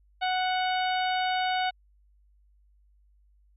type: harmonic tone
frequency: 740 Hz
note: F#5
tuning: in tune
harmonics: 1 / 2 / 3 / 4 / 5 / 6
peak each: -26 / -33 / -36 / -36 / -38 / -44 dBFS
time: 0.21-1.71 s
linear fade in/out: 20 ms
effects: added 50 Hz sine -59 dBFS peak until 3.56 s